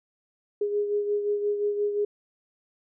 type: beating tone pair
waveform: sine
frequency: 411.9 / 417.6 Hz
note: G#4 / G#4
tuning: -14 / +10 cents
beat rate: 5.7 Hz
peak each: -24 / -33 dBFS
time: 0.61-2.05 s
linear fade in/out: 5 ms
effects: none